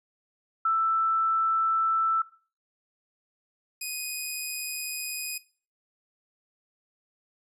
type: tone pair in turn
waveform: sine / 10% pulse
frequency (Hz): 1325 / 2494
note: E6 / D#7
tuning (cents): +9 / +3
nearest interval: major seventh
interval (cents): 1094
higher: second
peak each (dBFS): -21 / -23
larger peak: first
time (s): 0.65-2.22 / 3.81-5.38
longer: neither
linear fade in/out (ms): 5
effects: noise-tail reverb RT60 0.4 s tail -19 dB re dry + resampled to 32000 Hz